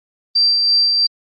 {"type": "tone with tremolo", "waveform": "sine", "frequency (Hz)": 4699, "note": "D8", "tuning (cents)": 0, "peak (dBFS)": -10, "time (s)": [0.35, 1.07], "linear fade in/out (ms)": 10, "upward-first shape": "sine", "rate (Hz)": 3, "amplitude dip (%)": 30, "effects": ["Opus 32 kbps"]}